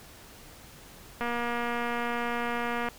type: click train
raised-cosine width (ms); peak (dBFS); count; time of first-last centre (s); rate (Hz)
0.5; -17; 400; 1.21-2.886; 238
effects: pink hiss -50 dBFS RMS until 2.98 s